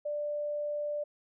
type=tone; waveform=sine; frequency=590 Hz; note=D5; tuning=8 cents sharp; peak=-31 dBFS; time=0.05-1.04 s; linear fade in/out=10 ms; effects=none